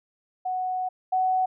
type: tone pair in turn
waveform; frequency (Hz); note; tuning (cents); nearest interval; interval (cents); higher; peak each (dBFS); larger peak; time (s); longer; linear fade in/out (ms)
sine; 740 / 746.4; F#5 / F#5; 0 / +15; unison; 15; second; -25 / -20; second; 0.45-0.89 / 1.12-1.46; first; 10
effects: none